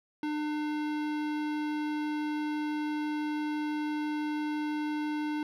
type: tone with hard clipping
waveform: sine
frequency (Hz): 301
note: D4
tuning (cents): +43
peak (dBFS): -32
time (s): 0.23-5.43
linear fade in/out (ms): 2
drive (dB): 18
effects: none